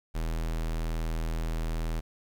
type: tone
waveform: square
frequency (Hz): 40.52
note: E1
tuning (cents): -29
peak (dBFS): -29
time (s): 0.14-2.01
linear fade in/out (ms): 20
effects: 10-bit